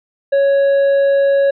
triangle tone with hard clipping, 555 Hz, C#5, 2 cents sharp, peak -11 dBFS, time 0.32-1.51 s, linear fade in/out 10 ms, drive 7 dB, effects resampled to 11025 Hz

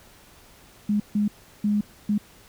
sine tone bursts at uneven times, 207.7 Hz, G#3, in tune, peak -19 dBFS, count 4, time 0.89-1 / 1.15-1.28 / 1.64-1.81 / 2.09-2.18 s, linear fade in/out 5 ms, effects pink hiss -52 dBFS RMS until 2.48 s

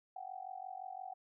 sine tone with amplitude modulation, 754 Hz, F#5, 32 cents sharp, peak -39 dBFS, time 0.16-1.14 s, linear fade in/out 5 ms, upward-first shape sine, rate 45.8 Hz, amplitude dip 95%, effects none

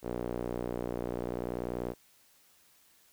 sawtooth tone with band-pass filter, 60.3 Hz, B1, 41 cents flat, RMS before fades -36 dBFS, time 0.02-1.95 s, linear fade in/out 50 ms, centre 440 Hz, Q 1.5, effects white hiss -64 dBFS RMS until 3.12 s

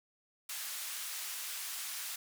white band-pass noise, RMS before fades -41 dBFS, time 0.49-2.16 s, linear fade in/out 5 ms, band 1200 to 16000 Hz, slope 12 dB/octave, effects none

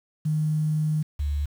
sine tone pair in turn, 154 / 72.68 Hz, D#3 / D2, -17 / -17 cents, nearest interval octave + minor second, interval 1300 cents, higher first, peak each -21 / -23 dBFS, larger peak first, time 0.25-1.03 / 1.19-1.46 s, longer first, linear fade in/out 10 ms, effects 8-bit

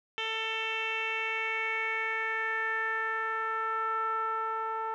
10% pulse tone with low-pass filter sweep, 444.7 Hz, A4, 18 cents sharp, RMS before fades -32 dBFS, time 0.18-4.94 s, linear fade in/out 0 ms, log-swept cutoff 3200 to 1100 Hz, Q 4.4, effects none

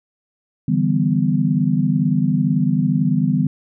sine chord, E minor seventh, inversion third, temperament equal with one note detuned, 146.83 / 164.81 / 196 / 249.1 Hz, D3 / E3 / G3 / B3, 0 / 0 / 0 / +15 cents, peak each -20 dBFS, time 0.68-3.47 s, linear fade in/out 5 ms, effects none

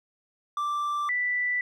triangle / sine tone pair in turn, 1174.7 / 1975.6 Hz, D6 / B6, 0 / 0 cents, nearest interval major sixth, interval 900 cents, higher second, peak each -24 dBFS, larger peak neither, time 0.57-1.09 / 1.09-1.61 s, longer neither, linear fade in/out 2 ms, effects none

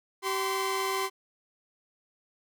sawtooth tone cluster, 385.2 / 1032 / 1135 Hz, G4 / C6 / C#6, -30 / -24 / +41 cents, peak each -27 / -27 / -36 dBFS, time 0.22-1.1 s, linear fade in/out 50 ms, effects none

